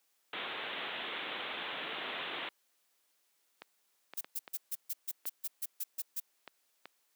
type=low-pass noise; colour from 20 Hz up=white; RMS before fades=-40 dBFS; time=0.33-2.49 s; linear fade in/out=2 ms; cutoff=3700 Hz; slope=96 dB/octave
type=clicks; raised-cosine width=0.3 ms; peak=-29 dBFS; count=7; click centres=3.62 / 4.136 / 4.245 / 4.478 / 5.255 / 6.477 / 6.856 s
type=noise bursts; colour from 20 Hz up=violet; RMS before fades=-36 dBFS; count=12; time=4.17-6.202 s; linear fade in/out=10 ms; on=41 ms; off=140 ms
effects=white hiss -75 dBFS RMS until 7.15 s + high-pass 300 Hz 12 dB/octave